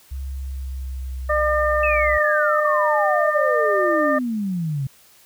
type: tone with pitch glide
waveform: sine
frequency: 67.4 to 62.52 Hz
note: C#2 to B1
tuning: -48 to +22 cents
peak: -26 dBFS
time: 0.11-2.18 s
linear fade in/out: 10 ms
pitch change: -130 cents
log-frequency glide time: 0.22-1.89 s
type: harmonic tone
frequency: 603 Hz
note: D5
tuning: 46 cents sharp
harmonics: 1 / 2 / 3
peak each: -19 / -22 / -24 dBFS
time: 1.29-4.19 s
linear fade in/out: 10 ms
type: exponential sweep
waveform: sine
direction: down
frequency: 2646 to 130.9 Hz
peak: -21 dBFS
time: 1.83-4.87 s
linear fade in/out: 5 ms
effects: white hiss -52 dBFS RMS until 5.25 s